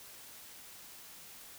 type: silence
effects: white hiss -52 dBFS RMS until 1.58 s